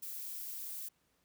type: noise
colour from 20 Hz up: violet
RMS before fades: -43 dBFS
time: 0.02-0.89 s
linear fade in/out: 10 ms
effects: pink hiss -75 dBFS RMS until 1.24 s + high-pass 60 Hz 12 dB/octave